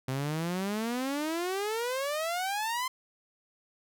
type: exponential sweep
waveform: sawtooth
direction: up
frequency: 128 to 1046.5 Hz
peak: -26 dBFS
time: 0.08-2.88 s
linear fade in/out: 5 ms
effects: none